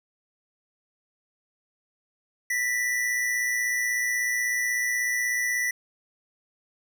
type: tone pair together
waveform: square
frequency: 1857 / 1973.3 Hz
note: A#6 / B6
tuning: -7 / -2 cents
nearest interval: minor second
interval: 105 cents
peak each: -35 / -25 dBFS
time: 2.5-5.71 s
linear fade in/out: 5 ms
effects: none